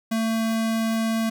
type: tone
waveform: square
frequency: 224.4 Hz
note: A3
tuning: 34 cents sharp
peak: -22 dBFS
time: 0.11-1.3 s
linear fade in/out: 10 ms
effects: none